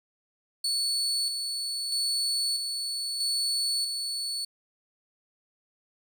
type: tone with tremolo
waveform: 35% pulse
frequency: 4435 Hz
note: C#8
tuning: in tune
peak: -24 dBFS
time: 0.64-4.45 s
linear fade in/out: 5 ms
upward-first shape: square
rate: 0.78 Hz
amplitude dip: 40%
effects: none

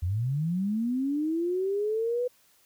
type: linear sweep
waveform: sine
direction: up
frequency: 81.1 to 500 Hz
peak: -25 dBFS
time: 0.02-2.28 s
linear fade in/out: 10 ms
effects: white hiss -63 dBFS RMS until 2.65 s

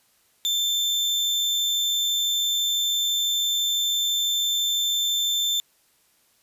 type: tone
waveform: 35% pulse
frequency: 3554 Hz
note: A7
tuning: 17 cents sharp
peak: -19 dBFS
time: 0.45-5.6 s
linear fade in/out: 0 ms
effects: white hiss -63 dBFS RMS until 6.42 s + resampled to 32000 Hz

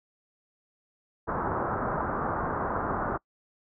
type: low-pass noise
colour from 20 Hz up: white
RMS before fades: -30 dBFS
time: 1.27-3.18 s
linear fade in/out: 20 ms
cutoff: 1400 Hz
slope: 48 dB/octave
effects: noise-tail reverb RT60 0.1 s tail -25 dB re dry

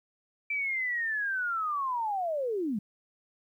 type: linear sweep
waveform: sine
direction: down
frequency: 2338 to 189.2 Hz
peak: -28 dBFS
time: 0.5-2.79 s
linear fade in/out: 5 ms
effects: 11-bit

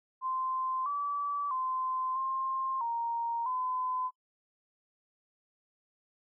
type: tone with pitch steps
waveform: sine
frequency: 1039 / 1152 / 1034 / 1058 / 932 / 1017 Hz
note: C6 / D6 / C6 / C6 / A#5 / C6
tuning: -12 / -34 / -21 / +19 / -1 / -50 cents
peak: -30 dBFS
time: 0.21-4.11 s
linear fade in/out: 50 ms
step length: 650 ms
effects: noise-tail reverb RT60 0.1 s tail -26 dB re dry

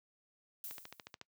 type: noise with exponential decay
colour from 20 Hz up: violet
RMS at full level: -42 dBFS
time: 0.64-1.15 s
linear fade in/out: 1 ms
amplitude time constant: 110 ms
type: click train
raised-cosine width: 0.2 ms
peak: -29 dBFS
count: 8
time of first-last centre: 0.71-1.214 s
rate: 13.9 Hz
effects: noise-tail reverb RT60 0.1 s tail -24 dB re dry + high-pass 80 Hz 12 dB/octave

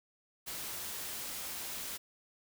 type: noise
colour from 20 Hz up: white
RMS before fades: -41 dBFS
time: 0.46-1.98 s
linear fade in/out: 20 ms
effects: none

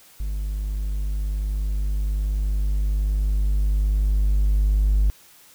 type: tone with level ramp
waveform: triangle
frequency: 50.6 Hz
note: G#1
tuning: 44 cents flat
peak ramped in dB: -22 to -12 dBFS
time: 0.2-5.1 s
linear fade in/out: 0 ms
effects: tanh soft clip ceiling -10 dBFS + white hiss -51 dBFS RMS until 5.54 s

